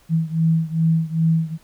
sine beating tone pair, 161.6 / 164.1 Hz, E3 / E3, -34 / -8 cents, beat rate 2.5 Hz, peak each -18 / -20 dBFS, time 0.09-1.58 s, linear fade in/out 50 ms, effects pink hiss -55 dBFS RMS until 1.63 s

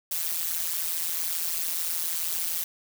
blue noise with amplitude modulation, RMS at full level -25 dBFS, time 0.11-2.64 s, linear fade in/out 5 ms, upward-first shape sine, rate 167 Hz, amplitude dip 100%, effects none

